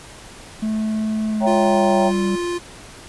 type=tone with pitch glide; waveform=triangle; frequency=217.3 to 194.71 Hz; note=A3 to G3; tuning=-21 to -11 cents; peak=-17 dBFS; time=0.62-2.36 s; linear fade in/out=10 ms; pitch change=-190 cents; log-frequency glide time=1.28-2.12 s
type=chord; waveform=sine; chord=C# diminished seventh; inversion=none; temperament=equal with one note detuned; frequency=554.4 / 659.3 / 778.6 / 932.3 Hz; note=C#5 / E5 / G5 / Bb5; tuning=0 / 0 / -12 / 0 cents; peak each=-19 / -23 / -20 / -25 dBFS; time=1.4-2.12 s; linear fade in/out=50 ms
type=tone; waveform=square; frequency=349.2 Hz; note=F4; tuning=in tune; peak=-22 dBFS; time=1.46-2.59 s; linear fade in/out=20 ms
effects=pink hiss -40 dBFS RMS until 3.08 s + resampled to 24000 Hz